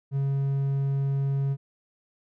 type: tone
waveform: triangle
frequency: 137.9 Hz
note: C#3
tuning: 9 cents flat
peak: -21 dBFS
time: 0.11-1.57 s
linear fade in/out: 50 ms
effects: none